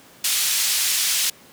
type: band-pass noise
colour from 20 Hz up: pink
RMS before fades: -21 dBFS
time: 0.24-1.3 s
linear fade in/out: 5 ms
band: 3400 to 14000 Hz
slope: 12 dB/octave
effects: pink hiss -48 dBFS RMS until 1.52 s + high-pass 150 Hz 12 dB/octave